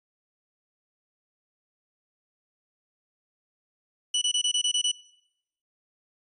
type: tone bursts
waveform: sawtooth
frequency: 2960 Hz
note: F#7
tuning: in tune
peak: -19 dBFS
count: 8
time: 4.14-4.916 s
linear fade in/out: 5 ms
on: 76 ms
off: 24 ms
effects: noise-tail reverb RT60 0.8 s tail -21 dB re dry + resampled to 24000 Hz